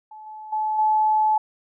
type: tone with level steps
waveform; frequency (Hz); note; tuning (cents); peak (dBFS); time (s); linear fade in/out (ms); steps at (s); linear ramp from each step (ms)
sine; 862; A5; -36; -38 / -35 / -21 / -16; 0.11-1.38; 5; 0.26 / 0.52 / 0.78; 10
effects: none